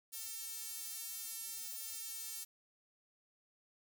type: tone with high-pass filter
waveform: sawtooth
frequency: 449.7 Hz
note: A4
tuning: 38 cents sharp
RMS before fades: -45 dBFS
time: 0.12-2.45 s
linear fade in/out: 20 ms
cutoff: 7900 Hz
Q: 0.67
effects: none